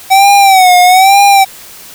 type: tone with vibrato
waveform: square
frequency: 760 Hz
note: F#5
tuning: 46 cents sharp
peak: -3 dBFS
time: 0.1-1.45 s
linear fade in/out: 20 ms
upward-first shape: sine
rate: 1.1 Hz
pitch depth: 100 cents each way
effects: white hiss -32 dBFS RMS until 1.94 s